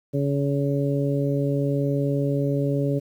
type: harmonic tone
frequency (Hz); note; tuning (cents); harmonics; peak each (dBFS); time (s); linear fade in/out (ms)
140.9; C#3; +29; 1 / 2 / 3 / 4; -23 / -26 / -28 / -29; 0.13-3; 20
effects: 9-bit

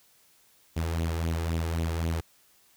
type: tone with flanger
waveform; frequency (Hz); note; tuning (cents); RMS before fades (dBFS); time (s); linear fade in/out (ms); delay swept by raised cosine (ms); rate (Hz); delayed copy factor
sawtooth; 82.41; E2; 0; -29; 0.76-2.21; 10; 0.29 to 2.49; 3.8; +0.6
effects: white hiss -62 dBFS RMS until 2.76 s

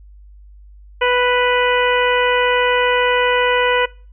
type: harmonic tone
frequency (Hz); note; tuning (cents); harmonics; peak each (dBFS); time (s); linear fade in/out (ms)
493.9; B4; 0; 1 / 2 / 3 / 4 / 5 / 6; -16 / -19 / -21 / -22 / -23 / -24; 1.01-3.86; 10
effects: noise-tail reverb RT60 0.4 s tail -24 dB re dry + added 50 Hz sine -39 dBFS peak until 4.12 s

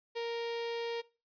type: tone with notch filter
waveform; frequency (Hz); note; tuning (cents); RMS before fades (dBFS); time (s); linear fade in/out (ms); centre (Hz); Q
sawtooth; 466.2; A#4; 0; -36; 0.15-1.02; 20; 1300; 1.2
effects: noise-tail reverb RT60 0.3 s tail -20 dB re dry + resampled to 11025 Hz

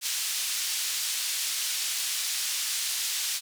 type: band-pass noise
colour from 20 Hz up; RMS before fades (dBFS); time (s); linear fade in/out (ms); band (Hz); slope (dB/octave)
pink; -30; 0.01-3.41; 50; 3600 to 11000; 12
effects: none

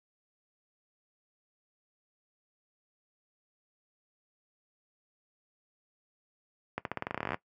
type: accelerating click train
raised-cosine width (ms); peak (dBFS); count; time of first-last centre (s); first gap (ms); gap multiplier
0.5; -17; 18; 6.78-7.344; 72; 0.89
effects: noise-tail reverb RT60 0.1 s tail -17 dB re dry + high-pass 100 Hz 12 dB/octave

